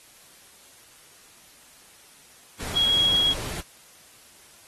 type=tone in noise; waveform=sine; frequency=3306 Hz; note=G#7; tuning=9 cents flat; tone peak=-18 dBFS; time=2.75-3.34 s; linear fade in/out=20 ms; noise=pink; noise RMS=-34 dBFS; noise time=2.59-3.62 s; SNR=+13 dB; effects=white hiss -52 dBFS RMS until 4.67 s + AAC 32 kbps